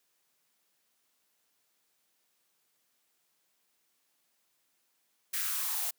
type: noise with high-pass filter sweep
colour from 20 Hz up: blue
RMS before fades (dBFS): -33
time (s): 5.33-5.91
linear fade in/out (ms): 10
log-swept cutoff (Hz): 1700 to 660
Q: 3.6
effects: white hiss -75 dBFS RMS until 5.98 s + high-pass 150 Hz 12 dB/octave